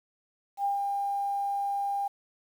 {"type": "tone with ADSR envelope", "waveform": "sine", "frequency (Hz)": 801, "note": "G5", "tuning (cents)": 37, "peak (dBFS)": -24, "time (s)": [0.57, 2.08], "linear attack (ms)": 75, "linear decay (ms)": 130, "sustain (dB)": -3, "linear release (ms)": 8, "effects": ["9-bit"]}